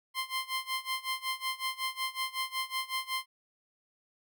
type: tone with tremolo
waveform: 15% pulse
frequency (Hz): 1046.5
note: C6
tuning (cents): 0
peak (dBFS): -23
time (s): 0.14-3.26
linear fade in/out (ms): 50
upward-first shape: sine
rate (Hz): 5.4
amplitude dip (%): 90
effects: none